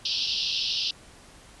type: band-pass noise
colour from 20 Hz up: white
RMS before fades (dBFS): -28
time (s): 0.05-0.91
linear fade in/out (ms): 5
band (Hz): 2700 to 5400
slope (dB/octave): 96
effects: pink hiss -51 dBFS RMS until 1.6 s + resampled to 24000 Hz